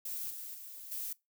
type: noise with level steps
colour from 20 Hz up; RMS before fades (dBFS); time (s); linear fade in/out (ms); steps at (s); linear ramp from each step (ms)
violet; -39 / -44 / -48 / -39; 0.05-1.13; 5; 0.3 / 0.54 / 0.91; 10
effects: noise-tail reverb RT60 0.2 s tail -21 dB re dry